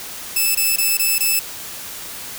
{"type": "tone bursts", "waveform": "5% pulse", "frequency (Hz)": 2624, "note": "E7", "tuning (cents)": -9, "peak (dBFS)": -6, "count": 5, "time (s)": [0.36, 1.394], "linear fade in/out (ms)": 5, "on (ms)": 190, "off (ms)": 21, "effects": ["white hiss -32 dBFS RMS until 2.38 s"]}